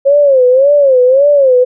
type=tone with vibrato; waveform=sine; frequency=539 Hz; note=C#5; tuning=49 cents flat; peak=-4 dBFS; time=0.05-1.65 s; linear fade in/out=20 ms; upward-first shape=sine; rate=1.8 Hz; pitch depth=140 cents each way; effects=none